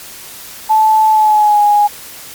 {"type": "tone with pitch glide", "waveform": "sine", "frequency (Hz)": [871, 828.3], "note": ["A5", "G#5"], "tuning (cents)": [-18, -5], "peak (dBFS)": -6, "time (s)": [0.69, 1.88], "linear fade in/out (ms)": 20, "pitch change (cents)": -87, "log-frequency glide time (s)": [1.09, 1.62], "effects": ["white hiss -32 dBFS RMS until 2.34 s", "MP3 96 kbps"]}